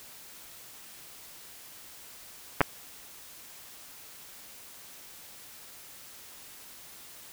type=clicks; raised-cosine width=0.5 ms; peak=-5 dBFS; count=2; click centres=2.607 / 2.614 s; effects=white hiss -49 dBFS RMS until 7.32 s